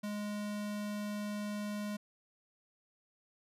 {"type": "tone", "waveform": "square", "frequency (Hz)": 207.7, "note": "G#3", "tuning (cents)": 0, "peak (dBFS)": -37, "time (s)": [0.03, 1.97], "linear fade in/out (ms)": 10, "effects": ["resampled to 32000 Hz"]}